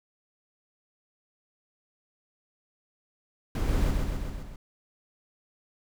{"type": "noise with echo", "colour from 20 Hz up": "brown", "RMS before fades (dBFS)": -27, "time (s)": [3.55, 3.91], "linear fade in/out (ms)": 2, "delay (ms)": 130, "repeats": 5, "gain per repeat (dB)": -3, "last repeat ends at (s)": 4.56, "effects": []}